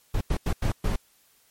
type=noise bursts at uneven times; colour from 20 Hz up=brown; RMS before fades=-24 dBFS; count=5; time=0.14-0.21 / 0.3-0.37 / 0.46-0.53 / 0.62-0.72 / 0.84-0.96 s; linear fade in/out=5 ms; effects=white hiss -62 dBFS RMS until 1.5 s + MP3 64 kbps